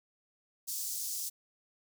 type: high-pass noise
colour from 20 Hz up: pink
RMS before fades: -37 dBFS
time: 0.67-1.3 s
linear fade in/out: 20 ms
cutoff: 5500 Hz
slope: 24 dB/octave
effects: none